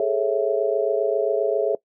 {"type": "chord", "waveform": "sine", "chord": "A major seventh", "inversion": "third", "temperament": "just", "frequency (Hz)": [412.5, 440, 550, 660], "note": ["G#4", "A4", "C#5", "E5"], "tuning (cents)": [-12, 0, -14, 2], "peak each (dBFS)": -24, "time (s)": [0, 1.75], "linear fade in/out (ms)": 2, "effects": ["noise-tail reverb RT60 0.1 s tail -21 dB re dry"]}